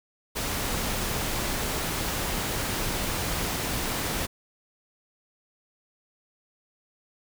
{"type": "noise", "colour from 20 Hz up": "pink", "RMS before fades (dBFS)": -29, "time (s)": [0.35, 4.27], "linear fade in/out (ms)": 20, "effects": []}